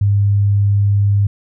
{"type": "tone", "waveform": "sine", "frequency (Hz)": 101.1, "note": "G#2", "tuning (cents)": -46, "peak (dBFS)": -10, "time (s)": [0.01, 1.27], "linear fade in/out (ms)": 5, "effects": []}